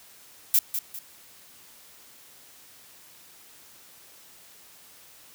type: noise with echo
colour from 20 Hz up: violet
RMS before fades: -19 dBFS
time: 0.54-0.59 s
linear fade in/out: 2 ms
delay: 200 ms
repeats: 2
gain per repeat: -9 dB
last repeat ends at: 0.99 s
effects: white hiss -52 dBFS RMS until 5.34 s + high-pass 60 Hz 12 dB/octave